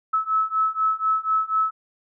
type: beating tone pair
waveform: sine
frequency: 1297 / 1301.1 Hz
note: E6 / E6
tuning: -28 / -23 cents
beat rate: 4.1 Hz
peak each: -23 / -22 dBFS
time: 0.13-1.71 s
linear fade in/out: 10 ms
effects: none